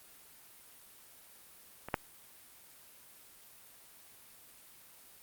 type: clicks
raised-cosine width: 0.5 ms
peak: -26 / -13 dBFS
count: 2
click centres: 1.886 / 1.942 s
effects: white hiss -57 dBFS RMS until 5.22 s + Opus 32 kbps